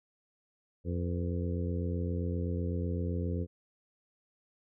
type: harmonic tone with a mistuned harmonic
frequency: 87.8 Hz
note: F2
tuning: 10 cents sharp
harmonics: 1 / 2 / 3 / 4 / 5 / 6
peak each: -32 / -37 / -40 / -43 / -42 / -44 dBFS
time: 0.84-3.47 s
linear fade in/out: 50 ms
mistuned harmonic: 6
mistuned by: -64 cents
effects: none